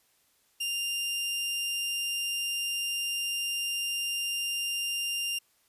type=tone; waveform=sawtooth; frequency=2794 Hz; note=F7; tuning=in tune; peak=-26 dBFS; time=0.6-5.39 s; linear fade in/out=10 ms; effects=white hiss -68 dBFS RMS until 5.68 s + resampled to 32000 Hz